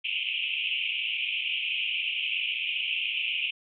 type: band-pass noise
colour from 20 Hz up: pink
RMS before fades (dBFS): -30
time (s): 0.04-3.51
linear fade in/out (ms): 10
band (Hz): 2400 to 3100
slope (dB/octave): 96
effects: none